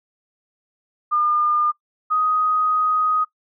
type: tone pair in turn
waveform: sine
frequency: 1209 / 1250.9 Hz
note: D6 / D#6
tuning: +50 / +9 cents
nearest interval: minor second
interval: 59 cents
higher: second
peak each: -16 dBFS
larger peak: neither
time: 1.11-1.72 / 2.1-3.25 s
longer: second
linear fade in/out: 20 ms
effects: noise-tail reverb RT60 0.1 s tail -20 dB re dry